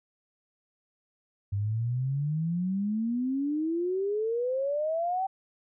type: exponential sweep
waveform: sine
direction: up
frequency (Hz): 98 to 778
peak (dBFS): -26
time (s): 1.52-5.27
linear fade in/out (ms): 10
effects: none